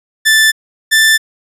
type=tone pair in turn; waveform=sawtooth; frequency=1760 / 1767.6 Hz; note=A6 / A6; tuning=0 / +7 cents; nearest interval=unison; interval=7 cents; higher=second; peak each=-3 dBFS; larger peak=neither; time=0.25-0.52 / 0.91-1.18 s; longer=neither; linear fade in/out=20 ms; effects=resampled to 32000 Hz